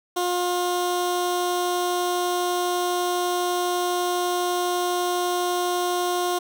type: tone with notch filter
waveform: 15% pulse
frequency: 356 Hz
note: F4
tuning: 33 cents sharp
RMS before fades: -24 dBFS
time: 0.16-6.39 s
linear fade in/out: 10 ms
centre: 1700 Hz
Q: 1.7
effects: none